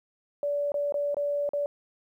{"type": "tone with dropouts", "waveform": "sine", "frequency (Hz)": 577, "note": "D5", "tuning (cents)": -31, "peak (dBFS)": -25, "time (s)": [0.43, 1.66], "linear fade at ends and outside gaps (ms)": 1, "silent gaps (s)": [[0.719, 0.742], [0.923, 0.942], [1.145, 1.168], [1.491, 1.534]], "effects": ["11-bit"]}